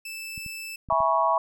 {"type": "tone", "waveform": "sawtooth", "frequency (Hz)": 2637, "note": "E7", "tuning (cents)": 0, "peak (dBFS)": -31, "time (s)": [0.05, 0.76], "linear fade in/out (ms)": 5}
{"type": "clicks", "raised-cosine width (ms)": 5, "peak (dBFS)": -29, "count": 5, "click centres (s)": [0.378, 0.463, 0.888, 0.925, 1.005]}
{"type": "chord", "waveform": "sine", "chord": "C# minor seventh", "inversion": "first", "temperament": "equal with one note detuned", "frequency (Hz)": [659.3, 830.6, 970.2, 1108.7], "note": ["E5", "G#5", "B5", "C#6"], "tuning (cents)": [0, 0, -31, 0], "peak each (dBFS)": [-25, -28, -24, -24], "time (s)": [0.9, 1.38], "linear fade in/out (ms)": 2}
{"effects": []}